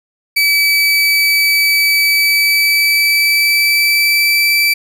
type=tone with pitch glide; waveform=30% pulse; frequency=2296 to 2324 Hz; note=D7 to D7; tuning=-40 to -19 cents; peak=-7 dBFS; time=0.36-4.74 s; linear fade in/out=10 ms; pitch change=+21 cents; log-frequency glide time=2.06-4.47 s; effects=none

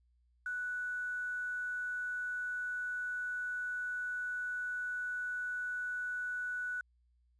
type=tone with quantisation; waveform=sine; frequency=1480 Hz; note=F#6; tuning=in tune; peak=-35 dBFS; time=0.46-6.81 s; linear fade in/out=2 ms; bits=10; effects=added 60 Hz sine -68 dBFS peak until 7.39 s + resampled to 22050 Hz

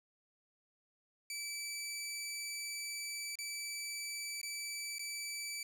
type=tone with dropouts; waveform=15% pulse; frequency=2312 Hz; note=D7; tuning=28 cents flat; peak=-33 dBFS; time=1.3-5.63 s; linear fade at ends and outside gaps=2 ms; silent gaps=3.355-3.387 / 4.415-4.43 / 4.984-4.993 s; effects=none

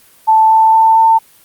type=tone with pitch steps; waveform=sine; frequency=880 / 885.6 / 891.3 / 896.9 Hz; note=A5 / A5 / A5 / A5; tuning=0 / +11 / +22 / +33 cents; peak=-5 dBFS; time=0.27-1.19 s; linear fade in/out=20 ms; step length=230 ms; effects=white hiss -46 dBFS RMS until 1.44 s + Opus 32 kbps

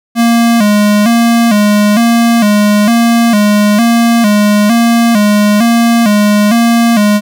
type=tone with vibrato; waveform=square; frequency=220 Hz; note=A3; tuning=in tune; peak=-6 dBFS; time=0.15-7.21 s; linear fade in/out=50 ms; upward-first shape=square; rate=1.1 Hz; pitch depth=100 cents each way; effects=none

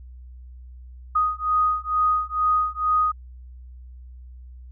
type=beating tone pair; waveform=sine; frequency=1244.5 / 1246.7 Hz; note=D#6 / D#6; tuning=0 / +3 cents; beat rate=2.2 Hz; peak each=-22 dBFS; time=1.15-3.12 s; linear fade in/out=10 ms; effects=added 62 Hz sine -39 dBFS peak until 4.71 s

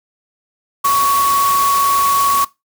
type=tone in noise; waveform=sine; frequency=1117 Hz; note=C#6; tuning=13 cents sharp; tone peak=-11 dBFS; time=0.84-2.45 s; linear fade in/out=10 ms; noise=white; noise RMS=-22 dBFS; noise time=0.84-2.45 s; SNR=+8 dB; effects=noise-tail reverb RT60 0.2 s tail -19 dB re dry

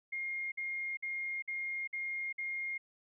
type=tone bursts; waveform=sine; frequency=2131 Hz; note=C7; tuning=31 cents sharp; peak=-35 dBFS; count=6; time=0.12-2.78 s; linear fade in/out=10 ms; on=400 ms; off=52 ms; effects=none

